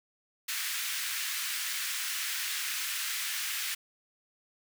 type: high-pass noise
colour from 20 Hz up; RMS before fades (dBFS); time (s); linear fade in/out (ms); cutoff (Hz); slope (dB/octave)
pink; -34; 0.48-3.75; 10; 1600; 24
effects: none